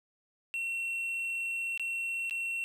triangle tone with dropouts, 2719 Hz, F7, 47 cents flat, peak -30 dBFS, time 0.54-2.64 s, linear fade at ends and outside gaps 0 ms, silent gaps 1.776-1.796 / 2.297-2.309 s, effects none

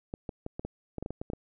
clicks, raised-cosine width 2 ms, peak -22 dBFS, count 12, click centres 0.139 / 0.292 / 0.464 / 0.595 / 0.65 / 0.983 / 1.026 / 1.061 / 1.106 / 1.215 / 1.301 / 1.334 s, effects none

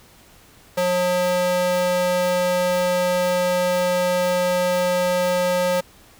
square tone with high-pass filter, 179.8 Hz, F#3, 49 cents flat, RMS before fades -20 dBFS, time 0.77-5.81 s, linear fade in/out 10 ms, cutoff 410 Hz, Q 3.6, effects pink hiss -50 dBFS RMS until 6.19 s

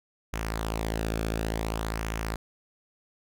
sawtooth tone with flanger, 55 Hz, A1, in tune, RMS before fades -31 dBFS, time 0.33-2.36 s, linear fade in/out 5 ms, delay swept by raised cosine 0.23 to 1.02 ms, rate 0.56 Hz, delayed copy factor -0.5, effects none

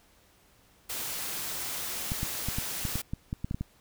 white noise, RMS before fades -35 dBFS, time 0.89-3.02 s, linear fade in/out 10 ms
clicks, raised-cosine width 5 ms, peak -19 dBFS, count 12, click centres 2.119 / 2.231 / 2.486 / 2.585 / 2.852 / 2.956 / 3.135 / 3.329 / 3.445 / 3.511 / 3.545 / 3.61 s
effects pink hiss -62 dBFS RMS until 3.8 s

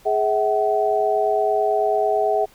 sine tone cluster, 418.7 / 648 / 757 Hz, G#4 / E5 / F#5, +14 / -30 / +39 cents, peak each -21 dBFS, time 0.05-2.46 s, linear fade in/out 20 ms, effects pink hiss -52 dBFS RMS until 2.54 s

